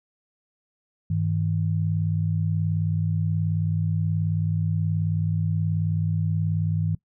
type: tone pair together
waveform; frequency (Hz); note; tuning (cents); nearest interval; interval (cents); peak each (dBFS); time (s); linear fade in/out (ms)
sine; 100.2 / 158.89; G2 / D#3; +38 / +37; minor sixth; 799; -24; 1.1-6.95; 5
effects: noise-tail reverb RT60 0.1 s tail -21 dB re dry

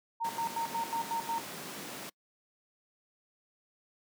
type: tone with tremolo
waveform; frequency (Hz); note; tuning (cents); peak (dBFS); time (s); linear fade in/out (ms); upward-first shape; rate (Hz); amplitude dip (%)
sine; 920; A#5; -23; -30; 0.2-1.42; 20; square; 5.5; 80
type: high-pass noise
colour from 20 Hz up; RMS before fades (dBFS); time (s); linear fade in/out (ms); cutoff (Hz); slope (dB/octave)
pink; -43; 0.24-2.1; 10; 160; 24
effects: noise-tail reverb RT60 0.1 s tail -26 dB re dry

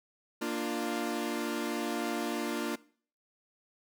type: chord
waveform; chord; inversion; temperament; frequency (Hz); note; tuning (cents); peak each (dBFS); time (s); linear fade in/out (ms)
sawtooth; Bb major; none; equal with one note detuned; 233.1 / 296.4 / 349.2; Bb3 / D4 / F4; 0 / +16 / 0; -32; 0.41-2.76; 10
effects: noise-tail reverb RT60 0.5 s tail -21 dB re dry

